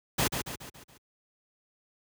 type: noise with echo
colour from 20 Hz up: pink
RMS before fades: -26 dBFS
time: 0.18-0.28 s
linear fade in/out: 10 ms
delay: 140 ms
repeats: 5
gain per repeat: -6 dB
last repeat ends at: 0.98 s
effects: high-pass 60 Hz 12 dB/octave